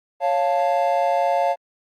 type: chord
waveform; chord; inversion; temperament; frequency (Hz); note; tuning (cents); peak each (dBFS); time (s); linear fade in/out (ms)
triangle; Db augmented; none; equal; 554.4 / 698.5 / 880; Db5 / F5 / A5; 0 / 0 / 0; -20 / -18 / -22; 0.2-1.56; 50
effects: Opus 32 kbps